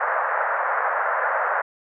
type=band-pass noise; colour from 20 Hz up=white; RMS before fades=-23 dBFS; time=0-1.62 s; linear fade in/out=10 ms; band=530 to 1700 Hz; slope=48 dB/octave; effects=none